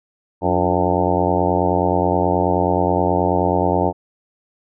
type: harmonic tone with a mistuned harmonic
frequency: 89.4 Hz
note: F2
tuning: 41 cents sharp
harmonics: 1 / 2 / 3 / 4 / 5 / 6 / 7 / 8 / 9 / 10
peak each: -24 / -24 / -24 / -24 / -24 / -24 / -24 / -24 / -24 / -24 dBFS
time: 0.41-3.93 s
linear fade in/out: 50 ms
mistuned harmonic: 3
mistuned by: +89 cents
effects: none